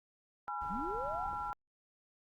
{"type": "chord", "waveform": "sine", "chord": "F diminished", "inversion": "first", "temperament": "equal with one note detuned", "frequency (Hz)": [830.6, 987.8, 1361.9], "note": ["Ab5", "Cb6", "F6"], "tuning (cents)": [0, 0, -44], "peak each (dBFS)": [-40, -43, -40], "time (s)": [0.48, 1.53], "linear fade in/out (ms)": 0}
{"type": "noise", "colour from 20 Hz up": "brown", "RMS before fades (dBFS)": -50, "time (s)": [0.6, 1.52], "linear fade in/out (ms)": 20}
{"type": "linear sweep", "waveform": "sine", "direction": "up", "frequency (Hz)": [156.1, 831], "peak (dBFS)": -39, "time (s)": [0.69, 1.3], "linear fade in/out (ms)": 20}
{"type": "clicks", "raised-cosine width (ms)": 1, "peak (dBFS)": [-38, -41], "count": 2, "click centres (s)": [1.331, 1.337]}
{"effects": ["Opus 48 kbps"]}